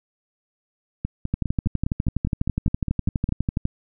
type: two click trains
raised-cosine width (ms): 5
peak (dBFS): -9 / -12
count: 29 / 12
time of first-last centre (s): 1.34-3.654 / 1.05-3.29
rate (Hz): 12.1 / 4.91
effects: none